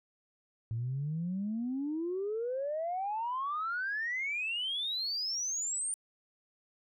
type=exponential sweep; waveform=sine; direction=up; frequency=110 to 9110 Hz; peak=-31 dBFS; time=0.71-5.94 s; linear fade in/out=0 ms; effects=tanh soft clip ceiling -27 dBFS